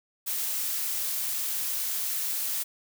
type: noise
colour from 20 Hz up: blue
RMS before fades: -30 dBFS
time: 0.26-2.64 s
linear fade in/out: 20 ms
effects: none